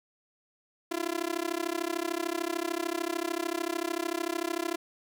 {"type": "tone with amplitude modulation", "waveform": "sawtooth", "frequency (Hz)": 340, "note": "F4", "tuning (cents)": -46, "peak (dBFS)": -22, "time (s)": [0.91, 4.76], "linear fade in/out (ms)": 10, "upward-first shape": "sine", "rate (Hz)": 33.4, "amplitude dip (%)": 100, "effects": []}